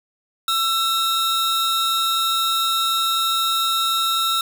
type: tone pair together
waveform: 45% pulse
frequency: 1338 / 3751 Hz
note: E6 / A#7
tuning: +25 / +10 cents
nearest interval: octave + tritone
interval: 1785 cents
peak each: -21 dBFS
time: 0.48-4.41 s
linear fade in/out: 2 ms
effects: none